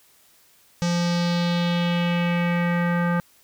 square tone with low-pass filter sweep, 173.3 Hz, F3, 13 cents flat, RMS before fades -22 dBFS, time 0.82-3.2 s, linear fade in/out 0 ms, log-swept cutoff 6000 to 1500 Hz, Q 2.7, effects white hiss -57 dBFS RMS until 3.43 s

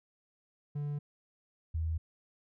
triangle / sine tone pair in turn, 145.8 / 80.61 Hz, D3 / E2, -12 / -38 cents, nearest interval minor seventh, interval 1026 cents, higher first, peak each -31 / -30 dBFS, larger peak second, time 0.75-0.99 / 1.74-1.98 s, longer neither, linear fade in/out 10 ms, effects none

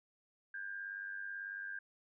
sine tone with amplitude modulation, 1600 Hz, G6, 35 cents sharp, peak -38 dBFS, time 0.54-1.79 s, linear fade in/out 5 ms, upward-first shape sine, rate 98.2 Hz, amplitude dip 65%, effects none

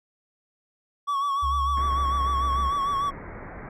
triangle tone with vibrato, 1123 Hz, C#6, 22 cents sharp, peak -21 dBFS, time 1.07-3.11 s, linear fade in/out 20 ms, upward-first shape sine, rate 6.7 Hz, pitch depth 48 cents each way
sine tone with pitch glide, 69.3 to 66.32 Hz, C#2 to C2, 0 to +24 cents, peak -26 dBFS, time 1.42-2.71 s, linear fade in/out 20 ms, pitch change -76 cents, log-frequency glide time 1.76-2.37 s
pink low-pass noise, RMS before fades -39 dBFS, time 1.77-3.69 s, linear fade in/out 2 ms, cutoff 2200 Hz, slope 96 dB/octave
effects none

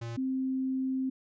square / sine tone pair in turn, 116.54 / 262.3 Hz, A#2 / C4, 0 / +4 cents, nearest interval octave + major second, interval 1404 cents, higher second, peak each -36 / -28 dBFS, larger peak second, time 0.01-0.17 / 0.17-1.1 s, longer second, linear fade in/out 10 ms, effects resampled to 16000 Hz

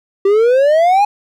triangle exponential sweep, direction up, 385.7 to 840 Hz, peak -6 dBFS, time 0.25-1.05 s, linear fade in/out 5 ms, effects none

